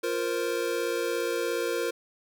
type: chord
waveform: square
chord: F suspended fourth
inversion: none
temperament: equal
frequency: 349.2 / 466.2 / 523.3 Hz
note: F4 / Bb4 / C5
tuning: 0 / 0 / 0 cents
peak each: -33 / -30 / -34 dBFS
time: 0.03-1.91 s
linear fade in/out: 10 ms
effects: none